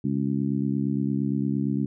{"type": "harmonic tone", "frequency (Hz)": 68.7, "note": "C#2", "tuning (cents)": -15, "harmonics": [2, 3, 4, 5], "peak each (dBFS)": [-28, -26, -28, -36], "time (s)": [0.04, 1.86], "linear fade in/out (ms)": 5, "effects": []}